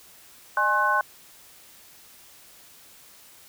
sine tone cluster, 606 / 830 / 1069 / 1500 Hz, D#5 / G#5 / C6 / F#6, -46 / -1 / +37 / +23 cents, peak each -31 / -27 / -23 / -23 dBFS, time 0.57-1.01 s, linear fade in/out 2 ms, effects white hiss -51 dBFS RMS until 3.48 s

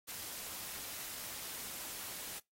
white noise with amplitude modulation, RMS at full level -42 dBFS, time 0.07-2.4 s, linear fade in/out 20 ms, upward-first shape sine, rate 285 Hz, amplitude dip 55%, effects noise-tail reverb RT60 0.2 s tail -25 dB re dry + AAC 48 kbps

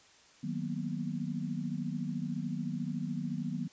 sine chord, B major seventh, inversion first, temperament equal, 155.56 / 185 / 233.1 / 246.9 Hz, D#3 / F#3 / A#3 / B3, 0 / 0 / 0 / 0 cents, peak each -38 / -38 / -39 / -39 dBFS, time 0.43-3.68 s, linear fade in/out 10 ms, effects white hiss -60 dBFS RMS until 3.72 s + resampled to 16000 Hz

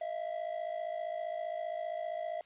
triangle ring-modulated tone, 659.3 Hz, E5, in tune, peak -30 dBFS, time 0.01-2.41 s, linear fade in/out 2 ms, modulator 27.6 Hz, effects white hiss -64 dBFS RMS until 2.45 s + resampled to 8000 Hz

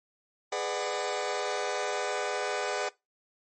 sawtooth chord, G# half-diminished seventh, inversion none, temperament just, 415.3 / 498.4 / 598 / 747.5 Hz, G#4 / B4 / D5 / F#5, 0 / +16 / +31 / +17 cents, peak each -31 dBFS, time 0.52-2.89 s, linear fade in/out 5 ms, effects noise-tail reverb RT60 0.2 s tail -20 dB re dry + MP3 32 kbps

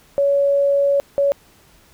sine tone bursts at uneven times, 562 Hz, C#5, 24 cents sharp, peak -13 dBFS, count 2, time 0.18-1 / 1.18-1.32 s, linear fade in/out 0 ms, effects pink hiss -52 dBFS RMS until 1.93 s

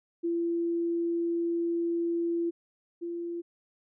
sine tone pair in turn, 339.1 / 342.2 Hz, E4 / F4, +49 / -35 cents, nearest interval unison, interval 16 cents, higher second, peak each -26 / -32 dBFS, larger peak first, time 0.23-2.51 / 3.01-3.42 s, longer first, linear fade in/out 20 ms, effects none

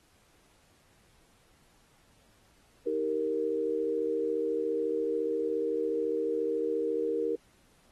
sine chord, Eb major, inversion none, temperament equal with one note detuned, 314.4 / 392 / 466.2 Hz, Eb4 / G4 / Bb4, +18 / 0 / 0 cents, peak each -35 / -34 / -29 dBFS, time 2.86-7.36 s, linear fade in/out 10 ms, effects pink hiss -65 dBFS RMS until 7.91 s + AAC 32 kbps

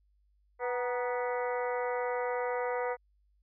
harmonic tone with a mistuned harmonic, 246.9 Hz, B3, in tune, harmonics 2 / 3 / 4 / 5 / 6 / 7 / 8 / 9, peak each -32 / -38 / -38 / -42 / -44 / -51 / -42 / -51 dBFS, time 0.59-2.97 s, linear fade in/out 50 ms, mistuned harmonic 4, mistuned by -67 cents, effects added 50 Hz sine -66 dBFS peak until 3.42 s

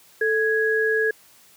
sine tone pair together, 440 / 1662.8 Hz, A4 / G#6, 0 / +2 cents, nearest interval octave + major seventh, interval 2302 cents, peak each -21 dBFS, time 0.21-1.11 s, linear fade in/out 5 ms, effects white hiss -53 dBFS RMS until 1.56 s + high-pass 80 Hz 12 dB/octave

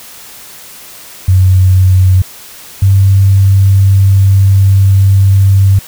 sine tone pair in turn, 93.2 / 97.42 Hz, F#2 / G2, +13 / -10 cents, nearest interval minor second, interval 77 cents, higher second, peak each -3 dBFS, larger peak neither, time 1.28-2.22 / 2.82-5.79 s, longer second, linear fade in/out 5 ms, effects white hiss -32 dBFS RMS until 5.87 s

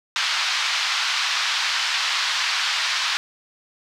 white band-pass noise, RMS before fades -23 dBFS, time 0.16-3.17 s, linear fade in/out 0 ms, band 980 to 4800 Hz, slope 24 dB/octave, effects none

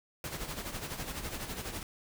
pink noise with tremolo, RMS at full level -37 dBFS, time 0.24-1.83 s, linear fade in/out 2 ms, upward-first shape sine, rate 12 Hz, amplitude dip 60%, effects none

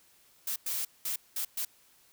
blue noise bursts at uneven times, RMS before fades -33 dBFS, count 5, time 0.47-0.56 / 0.66-0.85 / 1.05-1.16 / 1.36-1.45 / 1.57-1.65 s, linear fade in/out 5 ms, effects white hiss -63 dBFS RMS until 2.12 s

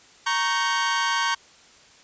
sawtooth chord, G diminished, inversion first, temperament equal with one note detuned, 932.3 / 1108.7 / 1547.3 Hz, Bb5 / Db6 / G6, 0 / 0 / -23 cents, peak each -22 dBFS, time 0.26-1.35 s, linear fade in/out 10 ms, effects white hiss -52 dBFS RMS until 2.03 s + resampled to 16000 Hz

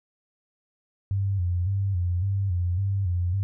sine tone with vibrato, 93.3 Hz, F#2, 15 cents sharp, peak -22 dBFS, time 1.11-3.43 s, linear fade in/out 0 ms, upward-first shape square, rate 1.8 Hz, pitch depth 92 cents each way, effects none

